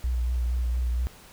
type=tone with vibrato; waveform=sine; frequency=60.9 Hz; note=B1; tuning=24 cents flat; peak=-23 dBFS; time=0.04-1.07 s; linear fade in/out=0 ms; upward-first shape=sine; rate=4.3 Hz; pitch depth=30 cents each way; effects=pink hiss -50 dBFS RMS until 1.32 s